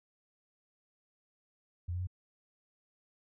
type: tone with pitch steps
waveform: sine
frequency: 87 / 89.6 / 91.7 Hz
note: F2 / F2 / F#2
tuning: -6 / +45 / -15 cents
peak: -33 dBFS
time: 1.88-2.072 s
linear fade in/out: 10 ms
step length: 64 ms
effects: none